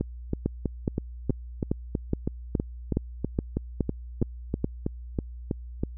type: two click trains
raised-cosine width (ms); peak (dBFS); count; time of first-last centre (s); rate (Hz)
3; -11 / -13; 11 / 19; 0.46-4.644 / 0.01-5.835; 2.39 / 3.09
effects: added 60 Hz sine -37 dBFS peak until 5.97 s